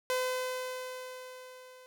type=tone with level ramp; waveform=sawtooth; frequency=509 Hz; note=C5; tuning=48 cents flat; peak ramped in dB=-24 to -48 dBFS; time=0.1-1.86 s; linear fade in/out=0 ms; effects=none